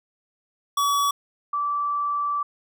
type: tone pair in turn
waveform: square / sine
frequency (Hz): 1137 / 1161.6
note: C#6 / D6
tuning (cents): +44 / -19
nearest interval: unison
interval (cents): 37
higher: second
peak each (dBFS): -20 / -22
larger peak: first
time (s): 0.77-1.11 / 1.53-2.43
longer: second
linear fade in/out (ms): 5
effects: none